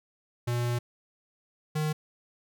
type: tone pair in turn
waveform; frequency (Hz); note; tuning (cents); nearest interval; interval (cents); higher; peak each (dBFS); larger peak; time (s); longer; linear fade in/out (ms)
square; 120.5 / 153.61; B2 / D#3; -42 / -22; major third; 420; second; -27; neither; 0.47-0.79 / 1.75-1.93; first; 10
effects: none